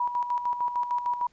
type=tone with tremolo; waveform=sine; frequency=971 Hz; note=B5; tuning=30 cents flat; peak=-23 dBFS; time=0-1.27 s; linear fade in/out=5 ms; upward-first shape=square; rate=6.6 Hz; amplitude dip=60%; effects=pink hiss -65 dBFS RMS until 1.32 s + resampled to 16000 Hz